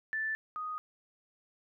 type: tone pair in turn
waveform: sine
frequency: 1760 / 1244.5 Hz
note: A6 / D#6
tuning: 0 / 0 cents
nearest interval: tritone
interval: 600 cents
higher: first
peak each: -31 / -35 dBFS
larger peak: first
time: 0.13-0.35 / 0.56-0.78 s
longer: neither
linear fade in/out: 0 ms
effects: none